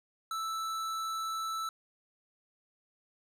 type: tone with hard clipping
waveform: sine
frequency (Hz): 1318.5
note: E6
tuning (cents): 0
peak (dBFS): -35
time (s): 0.31-1.69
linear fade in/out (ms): 2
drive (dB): 15
effects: none